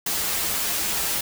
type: noise with comb filter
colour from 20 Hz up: white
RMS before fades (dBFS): -25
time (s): 0.06-1.21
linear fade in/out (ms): 5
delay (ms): 7.9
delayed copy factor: -0.75
effects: none